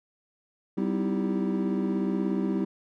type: tone cluster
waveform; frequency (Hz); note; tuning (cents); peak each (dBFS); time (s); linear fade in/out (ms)
triangle; 193.8 / 254.7 / 314.2 / 330.9 / 392.4; G3 / C4 / D#4 / E4 / G4; -20 / -46 / +17 / +7 / +2; -26 / -30 / -31 / -31 / -32; 0.77-2.65; 10
effects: none